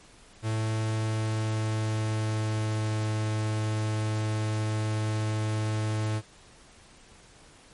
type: tone with pitch glide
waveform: 45% pulse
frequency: 110 to 108.24 Hz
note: A2 to A2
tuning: 0 to -28 cents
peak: -26 dBFS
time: 0.42-6.22 s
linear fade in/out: 50 ms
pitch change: -28 cents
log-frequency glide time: 0.74-3.15 s
effects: pink hiss -54 dBFS RMS until 7.73 s + MP3 48 kbps